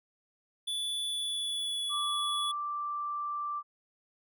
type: tone with pitch glide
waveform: square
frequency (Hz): 3457 to 3402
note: A7 to G#7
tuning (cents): -31 to +41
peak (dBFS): -32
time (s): 0.67-2.52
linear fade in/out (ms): 10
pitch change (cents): -28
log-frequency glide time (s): 1.06-1.89
type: tone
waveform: sine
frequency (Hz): 1174.7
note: D6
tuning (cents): 0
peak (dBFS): -32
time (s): 1.89-3.63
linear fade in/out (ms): 50
effects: none